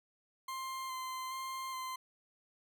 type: tone with vibrato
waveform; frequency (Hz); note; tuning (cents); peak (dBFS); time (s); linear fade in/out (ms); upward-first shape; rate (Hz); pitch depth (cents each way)
40% pulse; 1045; C6; -2; -38; 0.48-1.96; 5; square; 1.2; 14
effects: none